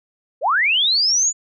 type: linear sweep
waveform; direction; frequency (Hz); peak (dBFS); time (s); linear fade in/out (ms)
sine; up; 450 to 7040; -14; 0.41-1.33; 50
effects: none